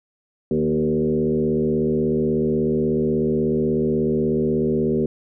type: tone with frequency modulation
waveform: sine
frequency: 311.1 Hz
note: D#4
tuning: in tune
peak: -17 dBFS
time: 0.51-5.06 s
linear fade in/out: 2 ms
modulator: 76.4 Hz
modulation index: 2
effects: none